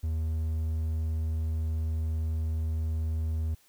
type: tone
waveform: triangle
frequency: 79.6 Hz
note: D#2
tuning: 40 cents sharp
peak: -25 dBFS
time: 0.03-3.55 s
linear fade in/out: 10 ms
effects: white hiss -63 dBFS RMS until 3.68 s